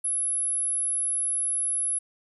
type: tone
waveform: sine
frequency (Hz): 10950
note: F9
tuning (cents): -35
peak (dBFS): -24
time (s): 0.04-1.99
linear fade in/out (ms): 10
effects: none